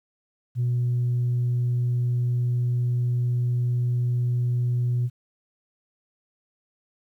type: tone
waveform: sine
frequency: 122.2 Hz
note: B2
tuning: 18 cents flat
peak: -19 dBFS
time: 0.55-5.1 s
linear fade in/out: 50 ms
effects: tanh soft clip ceiling -18 dBFS + 10-bit